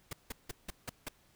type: noise bursts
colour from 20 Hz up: pink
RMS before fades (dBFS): -39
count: 6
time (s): 0.11-1.086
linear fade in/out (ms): 5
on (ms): 21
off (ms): 170
effects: pink hiss -67 dBFS RMS until 1.35 s